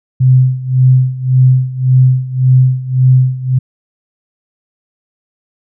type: tone with tremolo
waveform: sine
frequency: 128.9 Hz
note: C3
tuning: 26 cents flat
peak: -3 dBFS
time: 0.2-3.59 s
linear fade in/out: 10 ms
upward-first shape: sine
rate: 1.8 Hz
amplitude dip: 85%
effects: none